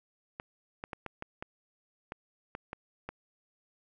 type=clicks; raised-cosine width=0.5 ms; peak=-23 dBFS; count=10; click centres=0.399 / 0.839 / 0.932 / 1.063 / 1.224 / 1.425 / 2.121 / 2.551 / 2.731 / 3.09 s; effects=none